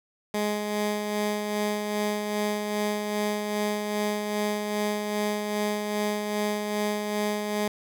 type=tone with tremolo; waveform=15% pulse; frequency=209 Hz; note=G#3; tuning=11 cents sharp; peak=-18 dBFS; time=0.34-7.68 s; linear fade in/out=2 ms; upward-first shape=sine; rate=2.5 Hz; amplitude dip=40%; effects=none